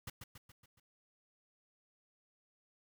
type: noise with echo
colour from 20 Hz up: pink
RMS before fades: -44 dBFS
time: 0.07-0.1 s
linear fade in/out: 5 ms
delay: 140 ms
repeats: 5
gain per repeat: -5 dB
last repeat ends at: 0.8 s
effects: none